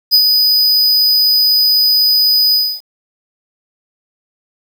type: tone with ADSR envelope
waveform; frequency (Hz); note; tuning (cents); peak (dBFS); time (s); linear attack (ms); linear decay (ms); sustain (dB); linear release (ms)
square; 4978; D#8; 0; -5; 0.11-2.81; 31; 73; -4; 270
effects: 7-bit